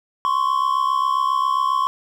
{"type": "tone pair together", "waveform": "triangle", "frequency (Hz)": [1042.6, 1110], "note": ["C6", "C#6"], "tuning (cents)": [-6, 2], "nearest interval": "minor second", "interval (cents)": 108, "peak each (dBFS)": -18, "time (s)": [0.25, 1.87], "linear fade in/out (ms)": 0, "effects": []}